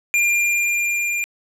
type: tone with level ramp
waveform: square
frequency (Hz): 2397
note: D7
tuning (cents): +35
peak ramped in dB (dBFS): -15 to -21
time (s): 0.14-1.24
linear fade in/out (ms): 0
effects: low-pass 12000 Hz 12 dB/octave